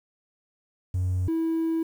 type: tone pair in turn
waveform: triangle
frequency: 91.7 / 326.2 Hz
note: F#2 / E4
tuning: -15 / -18 cents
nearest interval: octave + minor seventh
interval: 2197 cents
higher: second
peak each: -20 dBFS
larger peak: neither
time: 0.94-1.28 / 1.28-1.83 s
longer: second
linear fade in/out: 5 ms
effects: tanh soft clip ceiling -18 dBFS + 9-bit